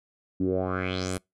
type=tone with low-pass filter sweep; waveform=10% pulse; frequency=92.5 Hz; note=F#2; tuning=in tune; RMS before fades=-28 dBFS; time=0.4-1.18 s; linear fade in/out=5 ms; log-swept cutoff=250 to 11000 Hz; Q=4.1; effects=noise-tail reverb RT60 0.2 s tail -26 dB re dry